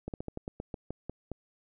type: slowing click train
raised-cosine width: 2 ms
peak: -23 dBFS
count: 11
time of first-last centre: 0.08-1.317 s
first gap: 58 ms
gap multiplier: 1.16
effects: none